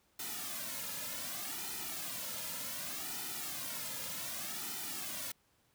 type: noise with flanger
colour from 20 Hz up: white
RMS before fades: -41 dBFS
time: 0.19-5.32 s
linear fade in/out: 5 ms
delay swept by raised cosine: 1.8 to 2.67 ms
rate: 0.66 Hz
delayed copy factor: -0.8
effects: pink hiss -72 dBFS RMS until 5.74 s + high-pass 60 Hz 12 dB/octave